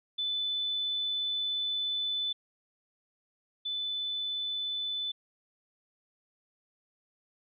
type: tone pair in turn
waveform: sine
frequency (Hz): 3503 / 3503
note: A7 / A7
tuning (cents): -8 / -8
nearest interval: unison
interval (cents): 0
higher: neither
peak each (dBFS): -29 / -31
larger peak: first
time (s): 0.18-2.33 / 3.65-5.12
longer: first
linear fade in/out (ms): 10
effects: none

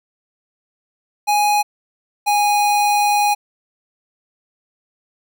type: tone pair in turn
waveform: square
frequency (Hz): 830.6 / 825.8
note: G#5 / G#5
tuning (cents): 0 / -10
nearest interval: unison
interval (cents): 10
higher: first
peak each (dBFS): -14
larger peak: neither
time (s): 1.27-1.63 / 2.26-3.35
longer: second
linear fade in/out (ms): 20
effects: none

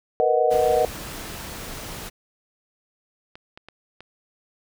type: chord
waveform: sine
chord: B major seventh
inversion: third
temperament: equal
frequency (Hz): 466.2 / 493.9 / 622.3 / 740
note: A#4 / B4 / D#5 / F#5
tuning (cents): 0 / 0 / 0 / 0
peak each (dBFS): -22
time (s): 0.2-0.85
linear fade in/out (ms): 0
type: noise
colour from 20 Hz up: pink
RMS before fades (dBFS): -35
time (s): 0.5-2.1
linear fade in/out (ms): 20
type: clicks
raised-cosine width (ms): 0.3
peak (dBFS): -25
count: 4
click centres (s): 3.355 / 3.575 / 3.686 / 4.006
effects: none

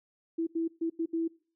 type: tone bursts at uneven times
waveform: sine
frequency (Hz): 329.6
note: E4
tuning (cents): 0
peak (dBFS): -27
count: 5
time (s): 0.38-0.47 / 0.55-0.68 / 0.81-0.9 / 0.99-1.06 / 1.13-1.28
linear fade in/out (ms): 10
effects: noise-tail reverb RT60 0.4 s tail -22 dB re dry

